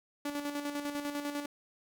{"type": "tone with tremolo", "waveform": "sawtooth", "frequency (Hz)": 289.3, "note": "D4", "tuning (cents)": -26, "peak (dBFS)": -29, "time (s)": [0.25, 1.46], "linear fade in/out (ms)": 5, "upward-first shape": "square", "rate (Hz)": 10, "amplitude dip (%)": 50, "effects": []}